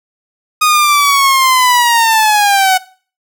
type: linear sweep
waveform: sawtooth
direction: down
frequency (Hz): 1245 to 740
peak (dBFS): -4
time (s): 0.61-2.78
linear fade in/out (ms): 10
effects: noise-tail reverb RT60 0.4 s tail -19 dB re dry